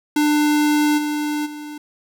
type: tone with level steps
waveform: square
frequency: 298.3 Hz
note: D4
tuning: 27 cents sharp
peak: -15 / -21 / -31 dBFS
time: 0.16-1.78 s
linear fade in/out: 5 ms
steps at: 0.97 / 1.45 s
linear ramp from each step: 20 ms
effects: none